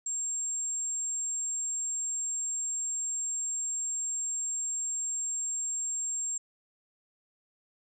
sine tone, 7459 Hz, A#8, in tune, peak -30 dBFS, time 0.06-6.38 s, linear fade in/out 5 ms, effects none

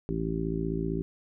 harmonic tone, 55.5 Hz, A1, 16 cents sharp, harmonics 1 / 2 / 3 / 4 / 5 / 6 / 7, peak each -36 / -42 / -32 / -40 / -35 / -37 / -34 dBFS, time 0.09-1.02 s, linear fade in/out 0 ms, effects none

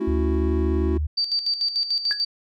triangle chord, F# minor seventh, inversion first, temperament equal, 220 / 277.2 / 329.6 / 370 Hz, A3 / C#4 / E4 / F#4, 0 / 0 / 0 / 0 cents, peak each -28 / -29 / -24 / -24 dBFS, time 0-0.98 s, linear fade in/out 10 ms
sine tone with pitch glide, 73.42 to 75.05 Hz, D2 to D2, 0 to +38 cents, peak -21 dBFS, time 0.07-1.07 s, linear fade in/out 10 ms, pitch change +38 cents, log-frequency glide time 0.28-0.48 s
sine tone with tremolo, 4633 Hz, D8, 24 cents flat, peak -19 dBFS, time 1.17-2.25 s, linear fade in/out 10 ms, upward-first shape square, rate 6.8 Hz, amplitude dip 65%
triangle tone with exponential decay, 1670 Hz, G#6, 9 cents sharp, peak -20 dBFS, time 2.11-2.23 s, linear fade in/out 0 ms, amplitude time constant 24 ms
effects none

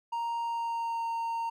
triangle tone with pitch glide, 932.3 to 920.5 Hz, A#5 to A#5, 0 to -22 cents, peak -28 dBFS, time 0.12-1.5 s, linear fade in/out 10 ms, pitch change -22 cents, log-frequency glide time 0.4-1.05 s, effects none

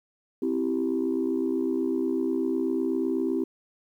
sine chord, C major, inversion none, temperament equal with one note detuned, 261.6 / 329.6 / 389.3 Hz, C4 / E4 / G4, 0 / 0 / -12 cents, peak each -27 / -27 / -28 dBFS, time 0.42-3.44 s, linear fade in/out 5 ms, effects tanh soft clip ceiling -17 dBFS + 10-bit

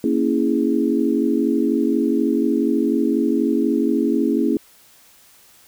sine chord, A# half-diminished seventh, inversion none, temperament equal, 233.1 / 277.2 / 329.6 / 415.3 Hz, A#3 / C#4 / E4 / G#4, 0 / 0 / 0 / 0 cents, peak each -21 / -20 / -21 / -24 dBFS, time 0.04-4.57 s, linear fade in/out 2 ms, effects white hiss -51 dBFS RMS until 5.67 s

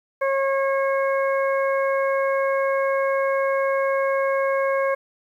harmonic tone, 544 Hz, C#5, 33 cents flat, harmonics 1 / 2 / 3 / 4, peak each -20 / -26 / -30 / -32 dBFS, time 0.21-4.95 s, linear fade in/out 10 ms, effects 9-bit

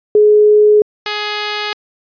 sine / 5% pulse tone pair in turn, 421.2 / 418.8 Hz, G#4 / G#4, +24 / +15 cents, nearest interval unison, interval 9 cents, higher first, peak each -5 / -6 dBFS, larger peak first, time 0.15-0.82 / 1.06-1.73 s, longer neither, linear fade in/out 2 ms, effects resampled to 11025 Hz

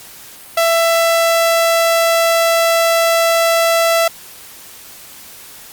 sawtooth tone, 666 Hz, E5, 18 cents sharp, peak -7 dBFS, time 0.57-4.08 s, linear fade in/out 5 ms, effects white hiss -37 dBFS RMS until 5.72 s + Opus 48 kbps

